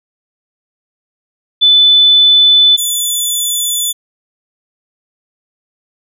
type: tone pair in turn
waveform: sine / 15% pulse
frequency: 3500 / 3478 Hz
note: A7 / A7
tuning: -10 / -21 cents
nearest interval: unison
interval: 11 cents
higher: first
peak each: -4 / -6 dBFS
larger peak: first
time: 1.61-2.77 / 2.77-3.93 s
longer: neither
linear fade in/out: 20 ms
effects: none